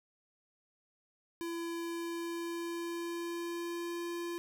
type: tone with pitch glide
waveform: square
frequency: 337.2 to 343.5 Hz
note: E4 to F4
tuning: +39 to -29 cents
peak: -37 dBFS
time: 1.41-4.38 s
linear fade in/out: 0 ms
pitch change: +32 cents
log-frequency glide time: 1.85-4.06 s
effects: none